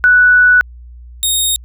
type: tone pair in turn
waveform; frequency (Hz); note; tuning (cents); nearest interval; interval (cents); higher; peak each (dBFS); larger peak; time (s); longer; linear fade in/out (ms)
sine / 15% pulse; 1480 / 3720; F#6 / A#7; 0 / -4; octave + major third; 1596; second; -5; neither; 0.04-0.61 / 1.23-1.56; first; 0
effects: added 60 Hz sine -32 dBFS peak until 1.64 s